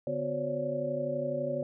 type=tone cluster; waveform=sine; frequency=143.1 / 249.1 / 365.9 / 539 / 571 Hz; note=D3 / B3 / F#4 / C#5 / D5; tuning=-45 / +15 / -19 / -49 / -49 cents; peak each=-39 / -38 / -40 / -36 / -32 dBFS; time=0.07-1.63 s; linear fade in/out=2 ms; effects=none